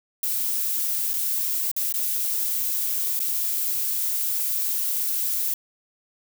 violet noise with dropouts, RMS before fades -25 dBFS, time 0.23-5.54 s, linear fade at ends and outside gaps 2 ms, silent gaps 1.134-1.138 / 1.715-1.764 / 1.925-1.939 / 3.193-3.201 s, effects none

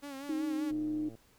sawtooth tone with vibrato, 277.2 Hz, C#4, in tune, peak -37 dBFS, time 0.02-0.72 s, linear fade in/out 20 ms, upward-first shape sine, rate 5.2 Hz, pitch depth 66 cents each way
sine tone with pitch glide, 311.1 to 305.9 Hz, D#4 to D#4, 0 to -29 cents, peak -31 dBFS, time 0.29-1.09 s, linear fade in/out 5 ms, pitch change -29 cents, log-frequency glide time 0.42-0.7 s
click train, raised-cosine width 2 ms, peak -38 dBFS, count 51, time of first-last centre 0.71-1.152 s, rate 113 Hz
effects pink hiss -65 dBFS RMS until 1.38 s

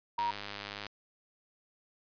sine tone, 945 Hz, A#5, 23 cents sharp, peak -29 dBFS, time 0.18-0.31 s, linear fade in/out 5 ms
click train, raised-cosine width 0.2 ms, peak -22 dBFS, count 70, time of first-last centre 0.19-0.866 s, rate 102 Hz
effects resampled to 11025 Hz

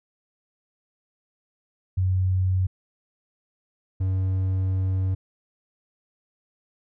sine / triangle tone pair in turn, 93.1 / 94.29 Hz, F#2 / F#2, +11 / +33 cents, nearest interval unison, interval 22 cents, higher second, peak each -19 / -19 dBFS, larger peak neither, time 1.97-2.67 / 4-5.15 s, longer second, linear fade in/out 10 ms, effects none

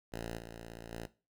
5% pulse tone with level steps, 56.9 Hz, A#1, 41 cents flat, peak -28 / -35 / -30 dBFS, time 0.12-1.07 s, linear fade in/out 10 ms, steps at 0.37 / 0.91 s, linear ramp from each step 20 ms, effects noise-tail reverb RT60 0.3 s tail -17 dB re dry

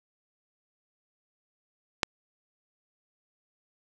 click, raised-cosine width 0.2 ms, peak -5 dBFS, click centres 2.032 s, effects none

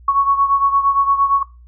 sine beating tone pair, 1108.7 / 1117.4 Hz, C#6 / C#6, 0 / +13 cents, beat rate 8.7 Hz, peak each -13 / -18 dBFS, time 0.08-1.43 s, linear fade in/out 5 ms, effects noise-tail reverb RT60 0.3 s tail -20 dB re dry + added 60 Hz sine -40 dBFS peak until 1.67 s

